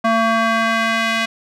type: tone with band-pass filter sweep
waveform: square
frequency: 225.9 Hz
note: A3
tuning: 46 cents sharp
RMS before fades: -17 dBFS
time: 0.04-1.26 s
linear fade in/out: 10 ms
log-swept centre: 1000 to 2400 Hz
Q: 1.2
effects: none